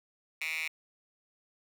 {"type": "tone with high-pass filter", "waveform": "10% pulse", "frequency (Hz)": 159.2, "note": "D#3", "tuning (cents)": 40, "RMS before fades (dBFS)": -35, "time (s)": [0.41, 0.68], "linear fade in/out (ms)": 5, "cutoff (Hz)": 2300, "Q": 5.4, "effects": []}